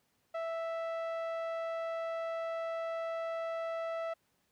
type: tone with low-pass filter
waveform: sawtooth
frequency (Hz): 659.3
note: E5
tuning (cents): 0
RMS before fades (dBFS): -37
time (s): 0.34-4.14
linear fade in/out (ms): 10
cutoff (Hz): 1700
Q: 0.59
effects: pink hiss -75 dBFS RMS until 4.51 s + high-pass 80 Hz 12 dB/octave